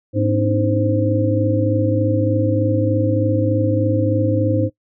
sine tone cluster, 105.6 / 259.6 / 290.9 / 314.2 / 521 Hz, G#2 / C4 / D4 / D#4 / C5, +29 / -13 / -16 / +17 / -7 cents, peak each -18 / -26 / -23 / -21 / -21 dBFS, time 0.13-4.7 s, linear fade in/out 50 ms, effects noise-tail reverb RT60 0.1 s tail -18 dB re dry

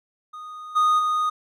triangle tone with level steps, 1238 Hz, D#6, 9 cents flat, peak -33 / -14 / -18 dBFS, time 0.33-1.3 s, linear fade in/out 10 ms, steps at 0.75 / 0.98 s, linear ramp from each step 20 ms, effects none

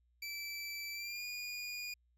25% pulse tone with pitch glide, 2323 to 2440 Hz, D7 to D#7, -20 to -34 cents, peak -37 dBFS, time 0.22-1.94 s, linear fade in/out 5 ms, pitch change +86 cents, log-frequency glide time 0.93-1.25 s, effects added 60 Hz sine -70 dBFS peak until 2.17 s

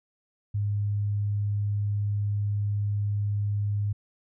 sine tone, 102.7 Hz, G#2, 19 cents flat, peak -24 dBFS, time 0.54-3.93 s, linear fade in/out 10 ms, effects none

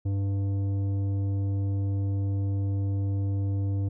sine tone with tanh clipping, 98.7 Hz, G2, 12 cents sharp, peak -26 dBFS, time 0.05-3.89 s, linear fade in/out 10 ms, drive 10 dB, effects none

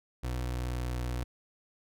30% pulse tone with pitch glide, 61.74 to 61.1 Hz, B1 to B1, 0 to -18 cents, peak -29 dBFS, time 0.23-1.24 s, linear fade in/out 10 ms, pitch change -18 cents, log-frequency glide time 0.41-1 s, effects none

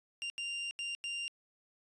40% pulse tone bursts at uneven times, 2786 Hz, F7, 5 cents flat, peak -35 dBFS, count 4, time 0.22-0.3 / 0.38-0.71 / 0.79-0.95 / 1.04-1.28 s, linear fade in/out 0 ms, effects resampled to 22050 Hz

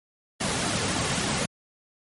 pink noise with flanger, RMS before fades -26 dBFS, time 0.4-1.46 s, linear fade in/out 10 ms, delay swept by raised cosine 1.9 to 3.2 ms, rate 3.6 Hz, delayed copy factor -0.5, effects high-pass 80 Hz 12 dB/octave + MP3 48 kbps

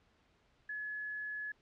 sine tone, 1702 Hz, G#6, 42 cents sharp, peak -38 dBFS, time 0.69-1.52 s, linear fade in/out 5 ms, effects pink hiss -71 dBFS RMS until 1.61 s + low-pass 4000 Hz 12 dB/octave

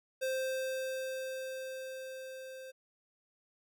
square tone with level ramp, 523.3 Hz, C5, in tune, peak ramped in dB -32 to -46 dBFS, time 0.21-2.72 s, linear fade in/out 20 ms, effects none

